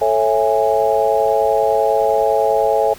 sine chord, A major seventh, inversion none, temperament just, 440 / 550 / 660 / 825 Hz, A4 / C#5 / E5 / G#5, 0 / -14 / +2 / -12 cents, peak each -18 dBFS, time 0.01-2.94 s, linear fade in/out 10 ms, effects pink hiss -39 dBFS RMS until 2.98 s

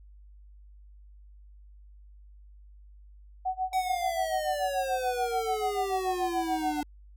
sine tone with tremolo, 748 Hz, F#5, 19 cents sharp, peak -25 dBFS, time 3.45-6.81 s, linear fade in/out 10 ms, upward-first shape sine, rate 6.9 Hz, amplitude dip 95%
square exponential sweep, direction down, 760 to 292.5 Hz, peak -31 dBFS, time 3.73-6.83 s, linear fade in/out 2 ms
effects added 50 Hz sine -49 dBFS peak until 7.16 s

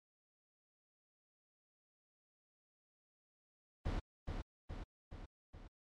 brown noise with echo, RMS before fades -38 dBFS, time 3.85-4 s, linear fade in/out 10 ms, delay 420 ms, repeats 4, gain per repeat -4 dB, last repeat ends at 5.68 s, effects low-pass 5000 Hz 12 dB/octave + MP3 64 kbps

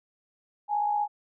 sine tone pair together, 830 / 886.6 Hz, G#5 / A5, -1 / +13 cents, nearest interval minor second, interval 114 cents, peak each -24 / -34 dBFS, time 0.68-1.08 s, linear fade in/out 50 ms, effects none

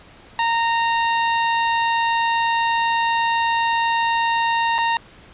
sawtooth tone with dropouts, 924 Hz, A#5, 16 cents flat, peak -13 dBFS, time 0.39-4.97 s, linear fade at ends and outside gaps 1 ms, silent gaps 4.782-4.786 s, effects pink hiss -46 dBFS RMS until 5.33 s + resampled to 8000 Hz

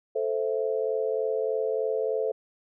sine chord, A minor, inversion none, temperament equal, 440 / 523.3 / 659.3 Hz, A4 / C5 / E5, 0 / 0 / 0 cents, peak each -27 / -29 / -33 dBFS, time 0.15-2.32 s, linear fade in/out 10 ms, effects none

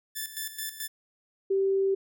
5% pulse tone with tremolo, 1754 Hz, A6, 6 cents flat, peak -21 dBFS, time 0.15-0.88 s, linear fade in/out 20 ms, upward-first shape square, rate 4.6 Hz, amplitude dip 70%
sine tone, 388.6 Hz, G4, 15 cents flat, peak -22 dBFS, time 1.5-1.95 s, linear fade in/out 10 ms
effects none

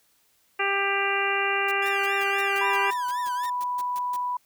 harmonic tone, 396.1 Hz, G4, 18 cents sharp, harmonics 1 / 2 / 3 / 4 / 5 / 6 / 7, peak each -30 / -30 / -30 / -30 / -30 / -30 / -30 dBFS, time 0.59-2.91 s, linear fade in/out 10 ms
white noise bursts, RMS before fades -42 dBFS, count 15, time 1.68-4.165 s, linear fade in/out 5 ms, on 35 ms, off 140 ms
sawtooth tone with vibrato, 1661.2 Hz, G#6, in tune, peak -34 dBFS, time 1.82-3.5 s, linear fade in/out 5 ms, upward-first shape triangle, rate 3.8 Hz, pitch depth 200 cents each way
sine tone, 987 Hz, B5, 1 cent flat, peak -25 dBFS, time 2.61-4.37 s, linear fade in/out 5 ms
effects white hiss -65 dBFS RMS until 4.45 s

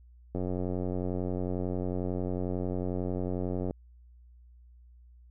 click train, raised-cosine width 2 ms, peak -20 dBFS, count 307, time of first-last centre 0.35-3.709 s, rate 91.1 Hz, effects added 60 Hz sine -52 dBFS peak until 5.3 s

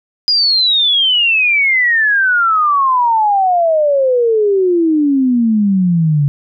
sine exponential sweep, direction down, 4951 to 140 Hz, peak -9 dBFS, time 0.28-6.28 s, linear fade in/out 0 ms, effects none

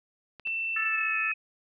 clicks, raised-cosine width 0.3 ms, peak -30 dBFS, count 2, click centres 0.397 / 0.473 s
sine tone with pitch glide, 2676 to 2535 Hz, E7 to D#7, +25 to +32 cents, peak -28 dBFS, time 0.45-1.34 s, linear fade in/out 10 ms, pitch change -93 cents, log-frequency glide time 0.82-1.17 s
harmonic tone, 440 Hz, A4, in tune, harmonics 3 / 4 / 5 / 6, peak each -34 / -31 / -42 / -35 dBFS, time 0.76-1.32 s, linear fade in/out 5 ms
effects none

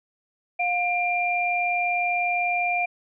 sine tone pair together, 709.4 / 2384 Hz, F5 / D7, +27 / +25 cents, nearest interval octave + major sixth, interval 2098 cents, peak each -24 / -24 dBFS, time 0.59-2.86 s, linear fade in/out 10 ms, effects none

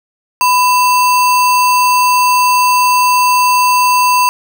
sine tone with sample-and-hold, 997 Hz, B5, 16 cents sharp, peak -7 dBFS, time 0.41-4.29 s, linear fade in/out 0 ms, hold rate 3675 Hz, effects none

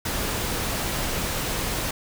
pink noise, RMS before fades -27 dBFS, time 0.05-1.91 s, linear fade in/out 5 ms, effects none

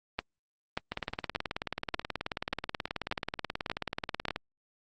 two click trains, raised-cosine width 0.3 ms, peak -14 / -16 dBFS, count 8 / 65, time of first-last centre 0.19-4.284 / 0.92-4.361 s, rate 1.71 / 18.6 Hz, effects Opus 24 kbps

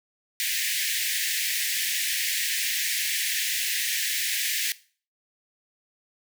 pink high-pass noise, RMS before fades -27 dBFS, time 0.4-4.72 s, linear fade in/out 0 ms, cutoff 1700 Hz, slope 96 dB/octave, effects noise-tail reverb RT60 0.4 s tail -18 dB re dry

